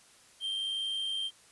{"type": "tone with amplitude modulation", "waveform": "triangle", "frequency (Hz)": 3163, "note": "G7", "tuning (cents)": 15, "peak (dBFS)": -28, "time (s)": [0.4, 1.31], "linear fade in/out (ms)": 50, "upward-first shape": "sine", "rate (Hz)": 101, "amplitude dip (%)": 40, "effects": ["white hiss -59 dBFS RMS until 1.51 s", "resampled to 24000 Hz"]}